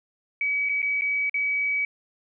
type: tone with dropouts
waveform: sine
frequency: 2276 Hz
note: C#7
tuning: 45 cents sharp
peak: -22 dBFS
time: 0.41-1.85 s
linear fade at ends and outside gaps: 2 ms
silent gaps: 0.689-0.694 / 0.819-0.827 / 1.011-1.019 / 1.296-1.342 s
effects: none